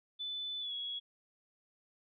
sine tone with pitch glide, 3500 to 3344 Hz, A7 to G#7, -10 to +11 cents, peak -37 dBFS, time 0.19-1 s, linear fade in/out 20 ms, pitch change -79 cents, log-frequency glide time 0.6-0.73 s, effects none

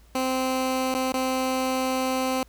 15% pulse tone with dropouts, 259.9 Hz, C4, 11 cents flat, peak -17 dBFS, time 0.15-2.43 s, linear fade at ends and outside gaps 2 ms, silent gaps 0.942-0.948 / 1.121-1.14 s, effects added 56 Hz sine -51 dBFS peak until 2.48 s + pink hiss -60 dBFS RMS until 2.48 s

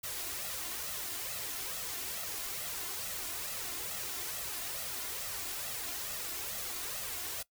white noise with flanger, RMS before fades -39 dBFS, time 0.03-7.43 s, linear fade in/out 10 ms, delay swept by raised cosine 1.5 to 2.9 ms, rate 2.3 Hz, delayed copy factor +0.6, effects noise-tail reverb RT60 0.1 s tail -20 dB re dry

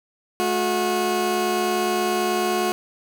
20% pulse tone pair together, 216.3 / 363.2 Hz, A3 / F#4, -29 / -32 cents, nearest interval major sixth, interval 897 cents, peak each -22 / -16 dBFS, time 0.4-2.72 s, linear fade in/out 0 ms, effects none

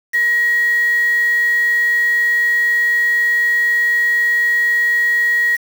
sine tone with quantisation, 1898 Hz, A#6, 31 cents sharp, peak -12 dBFS, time 0.13-5.57 s, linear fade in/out 20 ms, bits 5, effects none

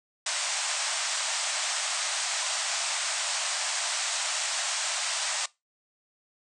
white band-pass noise, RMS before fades -30 dBFS, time 0.26-5.46 s, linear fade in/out 5 ms, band 590 to 8800 Hz, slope 96 dB/octave, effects noise-tail reverb RT60 0.2 s tail -20 dB re dry

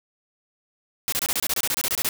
white noise bursts, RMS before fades -24 dBFS, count 15, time 1.08-2.089 s, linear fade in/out 0 ms, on 43 ms, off 26 ms, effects none

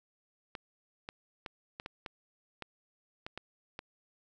clicks, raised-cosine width 0.3 ms, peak -24 dBFS, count 10, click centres 0.552 / 1.089 / 1.462 / 1.799 / 1.861 / 2.062 / 2.623 / 3.265 / 3.376 / 3.791 s, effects none

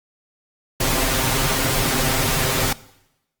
pink noise with comb filter, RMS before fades -20 dBFS, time 0.8-2.73 s, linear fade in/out 5 ms, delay 7.6 ms, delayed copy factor +1, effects noise-tail reverb RT60 0.9 s tail -20 dB re dry + Opus 48 kbps

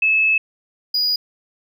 sine / triangle tone pair in turn, 2600 / 4908 Hz, E7 / D#8, -24 / -25 cents, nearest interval major seventh, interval 1099 cents, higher second, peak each -13 / -15 dBFS, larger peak first, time 0.02-0.38 / 0.94-1.16 s, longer first, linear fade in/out 5 ms, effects none

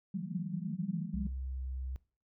white band-pass noise, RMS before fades -37 dBFS, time 0.14-1.27 s, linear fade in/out 2 ms, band 160 to 210 Hz, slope 96 dB/octave
sine tone with pitch glide, 65.41 to 64.85 Hz, C2 to C2, 0 to -15 cents, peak -36 dBFS, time 1.14-1.96 s, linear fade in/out 0 ms, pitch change -15 cents, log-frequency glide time 1.47-1.62 s
effects noise-tail reverb RT60 0.4 s tail -21 dB re dry

